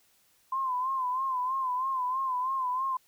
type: tone with vibrato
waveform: sine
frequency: 1033 Hz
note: C6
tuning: 22 cents flat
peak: -27 dBFS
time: 0.52-2.97 s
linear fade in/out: 5 ms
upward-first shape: sine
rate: 3.1 Hz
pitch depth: 71 cents each way
effects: white hiss -66 dBFS RMS until 3.07 s